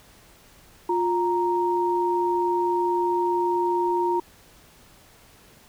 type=tone pair together; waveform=sine; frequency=353 / 932.3 Hz; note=F4 / A#5; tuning=+19 / 0 cents; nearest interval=octave + perfect fourth; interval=1681 cents; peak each=-23 dBFS; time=0.89-4.2 s; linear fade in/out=5 ms; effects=pink hiss -53 dBFS RMS until 5.68 s